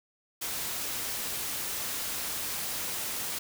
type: noise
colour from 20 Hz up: white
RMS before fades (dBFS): -34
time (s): 0.41-3.39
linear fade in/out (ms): 10
effects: none